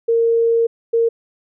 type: tone bursts at uneven times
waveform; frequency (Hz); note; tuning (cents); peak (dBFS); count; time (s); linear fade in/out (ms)
sine; 461; A#4; -19; -12; 2; 0.08-0.67 / 0.93-1.09; 10
effects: none